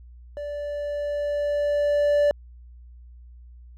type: tone with level ramp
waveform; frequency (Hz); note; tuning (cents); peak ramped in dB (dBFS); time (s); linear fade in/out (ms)
triangle; 583; D5; -13; -28 to -14; 0.37-2.31; 0
effects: added 60 Hz sine -43 dBFS peak until 3.77 s